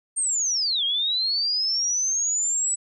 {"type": "linear two-way sweep", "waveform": "sine", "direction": "down then up", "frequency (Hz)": [8790, 3188, 7930], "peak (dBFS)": -21, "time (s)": [0.16, 2.76], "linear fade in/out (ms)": 20, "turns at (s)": 0.84, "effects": []}